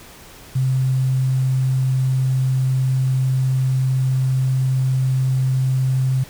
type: tone with quantisation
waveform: sine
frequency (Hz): 130.81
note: C3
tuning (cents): 0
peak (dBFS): -15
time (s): 0.55-6.24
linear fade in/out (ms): 10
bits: 7
effects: pink hiss -42 dBFS RMS until 6.29 s